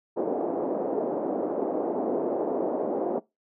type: band-pass noise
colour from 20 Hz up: pink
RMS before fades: -28 dBFS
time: 0.16-3.2 s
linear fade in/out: 20 ms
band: 290 to 670 Hz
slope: 24 dB/octave
effects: noise-tail reverb RT60 0.2 s tail -22 dB re dry